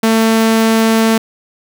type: tone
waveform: sawtooth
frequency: 223.7 Hz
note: A3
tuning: 29 cents sharp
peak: -5 dBFS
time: 0.03-1.18 s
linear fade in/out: 5 ms
effects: none